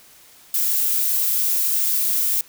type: noise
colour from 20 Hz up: violet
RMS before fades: -20 dBFS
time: 0.54-2.41 s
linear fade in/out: 2 ms
effects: white hiss -49 dBFS RMS until 2.48 s